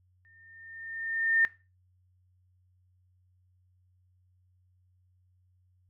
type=tone with exponential growth; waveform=sine; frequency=1815 Hz; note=A#6; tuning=47 cents flat; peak=-19 dBFS; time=0.25-1.45 s; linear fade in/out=0 ms; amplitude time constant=260 ms; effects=noise-tail reverb RT60 0.3 s tail -18 dB re dry + added 91 Hz sine -64 dBFS peak until 5.89 s